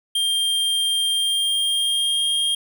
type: tone with pitch glide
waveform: square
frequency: 3192 to 3225 Hz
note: G7 to G7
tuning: +31 to +48 cents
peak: -19 dBFS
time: 0.15-2.55 s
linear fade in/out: 5 ms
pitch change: +17 cents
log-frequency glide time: 1.12-2.21 s
effects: none